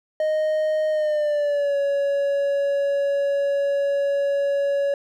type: tone with pitch glide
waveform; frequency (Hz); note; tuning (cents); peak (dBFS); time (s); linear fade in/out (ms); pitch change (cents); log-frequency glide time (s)
triangle; 620 to 562; D#5 to C#5; -6 to +24; -17; 0.2-4.94; 2; -170; 0.9-1.77
effects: none